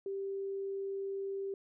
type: tone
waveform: sine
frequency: 392 Hz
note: G4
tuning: in tune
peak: -35 dBFS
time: 0.06-1.54 s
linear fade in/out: 2 ms
effects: none